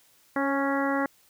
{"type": "harmonic tone with a mistuned harmonic", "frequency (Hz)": 277.2, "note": "C#4", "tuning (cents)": 0, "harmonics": [1, 2, 3, 4, 5, 6, 7], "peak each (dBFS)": [-27, -30, -32, -33, -34, -35, -35], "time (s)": [0.36, 1.06], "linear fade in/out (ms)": 2, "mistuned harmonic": 2, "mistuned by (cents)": -20, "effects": ["white hiss -61 dBFS RMS until 1.29 s"]}